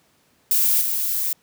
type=noise with level steps; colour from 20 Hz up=violet; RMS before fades=-18 / -23 dBFS; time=0.51-1.33 s; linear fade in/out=2 ms; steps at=0.81 s; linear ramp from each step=5 ms; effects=pink hiss -61 dBFS RMS until 1.42 s + high-pass 100 Hz 12 dB/octave